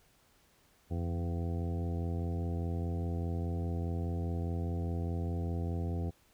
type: harmonic tone with a mistuned harmonic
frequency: 84.9 Hz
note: F2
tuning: 48 cents flat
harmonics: 1 / 2 / 3 / 4 / 5 / 6 / 8 / 9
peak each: -33 / -39 / -43 / -45 / -47 / -49 / -51 / -52 dBFS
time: 0.9-6.11 s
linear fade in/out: 20 ms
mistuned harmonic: 1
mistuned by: +34 cents
effects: pink hiss -67 dBFS RMS until 6.33 s